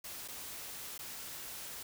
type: noise with dropouts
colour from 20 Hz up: white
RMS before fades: -45 dBFS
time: 0.04-1.83 s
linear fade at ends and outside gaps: 5 ms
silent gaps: 0.279-0.283 / 0.979-0.99 s
effects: none